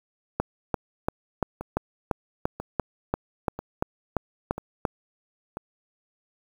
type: two click trains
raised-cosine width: 1 ms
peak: -9 / -19 dBFS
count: 14 / 5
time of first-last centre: 0.4-4.852 / 1.61-5.57 s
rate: 2.92 / 1.01 Hz
effects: 7-bit